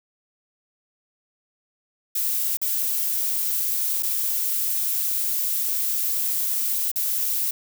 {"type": "noise with dropouts", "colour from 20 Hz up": "violet", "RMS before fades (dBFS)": -24, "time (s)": [2.15, 7.51], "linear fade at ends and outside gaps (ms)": 5, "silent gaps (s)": [[2.571, 2.615], [4.025, 4.031], [6.916, 6.958]], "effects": []}